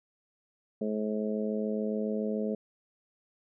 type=harmonic tone; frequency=107.1 Hz; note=A2; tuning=46 cents flat; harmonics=2 / 3 / 4 / 5 / 6; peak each=-31 / -42 / -34 / -37 / -41 dBFS; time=0.81-2.55 s; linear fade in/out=5 ms; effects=none